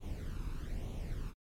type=noise with flanger; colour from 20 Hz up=brown; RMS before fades=-39 dBFS; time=0-1.34 s; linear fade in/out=50 ms; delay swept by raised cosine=0.3 to 0.8 ms; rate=1.1 Hz; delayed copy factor=+0.65; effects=MP3 64 kbps